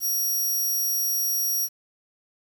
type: tone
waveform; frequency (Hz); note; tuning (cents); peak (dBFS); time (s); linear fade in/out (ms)
5% pulse; 5680; F8; +28; -17; 0-1.69; 50
effects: 8-bit